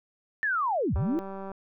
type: linear two-way sweep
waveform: sine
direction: down then up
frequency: 1805 to 54.3 to 355.9 Hz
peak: -24 dBFS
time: 0.43-1.19 s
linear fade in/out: 0 ms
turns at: 0.95 s
type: click train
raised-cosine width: 1 ms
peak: -26 dBFS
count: 109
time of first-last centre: 0.96-1.517 s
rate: 194 Hz
effects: none